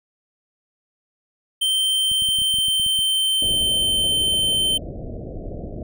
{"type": "tone with pitch glide", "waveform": "square", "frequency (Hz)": [3117, 3097], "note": ["G7", "G7"], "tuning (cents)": [-11, -22], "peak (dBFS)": -18, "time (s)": [1.61, 4.78], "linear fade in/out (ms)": 10, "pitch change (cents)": -11, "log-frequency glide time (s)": [1.92, 4.26]}
{"type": "clicks", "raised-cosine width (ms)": 5, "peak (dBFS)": -26, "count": 11, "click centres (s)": [2.116, 2.222, 2.288, 2.387, 2.418, 2.541, 2.586, 2.684, 2.798, 2.864, 2.99]}
{"type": "low-pass noise", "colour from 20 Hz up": "pink", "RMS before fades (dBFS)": -32, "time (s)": [3.42, 5.83], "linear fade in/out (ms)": 2, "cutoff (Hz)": 690, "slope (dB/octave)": 96}
{"effects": []}